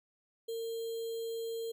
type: tone with sample-and-hold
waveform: sine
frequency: 456 Hz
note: A#4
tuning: 38 cents flat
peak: -35 dBFS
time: 0.48-1.72 s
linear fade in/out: 10 ms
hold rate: 3675 Hz
effects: none